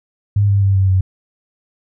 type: tone with pitch steps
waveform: sine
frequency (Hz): 101.9 / 99.86 / 97.86 / 95.9 / 93.98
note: G#2 / G2 / G2 / G2 / F#2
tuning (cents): -32 / +33 / -2 / -37 / +28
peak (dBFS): -10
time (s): 0.36-1.01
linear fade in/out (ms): 5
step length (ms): 130
effects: none